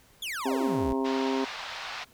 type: exponential sweep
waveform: 40% pulse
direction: down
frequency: 3612 to 51 Hz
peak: -31 dBFS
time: 0.22-0.93 s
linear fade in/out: 5 ms
type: harmonic tone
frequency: 133.3 Hz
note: C3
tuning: 33 cents sharp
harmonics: 2 / 3 / 4 / 5 / 6 / 7 / 8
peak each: -28 / -30 / -39 / -39 / -43 / -35 / -42 dBFS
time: 0.45-1.45 s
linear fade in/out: 10 ms
type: band-pass noise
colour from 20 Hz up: pink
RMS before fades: -38 dBFS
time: 1.04-2.05 s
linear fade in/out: 20 ms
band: 740 to 4800 Hz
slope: 24 dB/octave
effects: pink hiss -59 dBFS RMS until 2.13 s